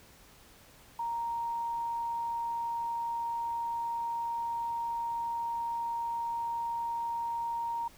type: tone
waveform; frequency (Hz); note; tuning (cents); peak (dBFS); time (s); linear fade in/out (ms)
sine; 932.3; A#5; 0; -31; 0.99-7.88; 5
effects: pink hiss -57 dBFS RMS until 7.97 s